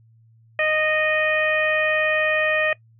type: harmonic tone with a mistuned harmonic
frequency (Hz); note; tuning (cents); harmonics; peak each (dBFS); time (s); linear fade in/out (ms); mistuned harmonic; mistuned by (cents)
619; D#5; -9; 1 / 2 / 3 / 4 / 5; -22 / -30 / -22 / -24 / -36; 0.59-2.73; 2; 5; -17
effects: noise-tail reverb RT60 0.1 s tail -21 dB re dry + added 113 Hz sine -51 dBFS peak until 2.99 s